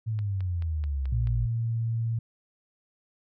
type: exponential sweep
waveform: sine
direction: down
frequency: 113.8 to 52.7 Hz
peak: -26 dBFS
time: 0.06-1.47 s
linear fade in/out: 20 ms
type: click train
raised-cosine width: 0.3 ms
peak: -31 dBFS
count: 6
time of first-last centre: 0.19-1.272 s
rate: 4.62 Hz
type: tone with pitch glide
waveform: sine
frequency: 116.54 to 114.54 Hz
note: A#2 to A#2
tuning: 0 to -30 cents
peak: -25 dBFS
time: 1.12-2.19 s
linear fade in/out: 5 ms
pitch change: -30 cents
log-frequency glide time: 1.27-1.76 s
effects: none